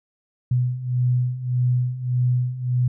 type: beating tone pair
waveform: sine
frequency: 123.47 / 125.17 Hz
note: B2 / B2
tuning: 0 / +24 cents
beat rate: 1.7 Hz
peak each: -24 / -20 dBFS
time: 0.51-2.88 s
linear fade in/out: 5 ms
effects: none